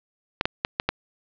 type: clicks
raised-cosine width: 0.3 ms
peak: -5 dBFS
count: 5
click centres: 0.411 / 0.455 / 0.649 / 0.799 / 0.89 s
effects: resampled to 11025 Hz + 7-bit